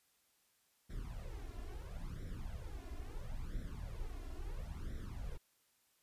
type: noise with flanger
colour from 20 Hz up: brown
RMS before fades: -44 dBFS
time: 0.89-5.38 s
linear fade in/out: 20 ms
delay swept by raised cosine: 0.53 to 2.93 ms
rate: 0.74 Hz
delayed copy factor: +0.9
effects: white hiss -75 dBFS RMS until 6.02 s + resampled to 32000 Hz